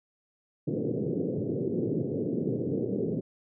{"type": "band-pass noise", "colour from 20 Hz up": "white", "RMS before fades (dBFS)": -30, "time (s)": [0.67, 3.21], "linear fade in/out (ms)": 10, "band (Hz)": [110, 470], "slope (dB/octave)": 48, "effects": []}